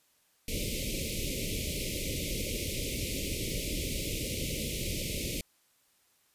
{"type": "band-stop noise", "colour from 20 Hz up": "pink", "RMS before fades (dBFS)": -34, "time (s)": [0.48, 5.41], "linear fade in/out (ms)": 2, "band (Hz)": [590, 2100], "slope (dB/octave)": 96, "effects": ["white hiss -69 dBFS RMS until 6.34 s", "resampled to 32000 Hz"]}